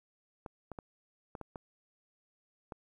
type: clicks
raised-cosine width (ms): 1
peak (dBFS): -28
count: 7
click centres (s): 0.462 / 0.717 / 0.788 / 1.352 / 1.413 / 1.558 / 2.722
effects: 11-bit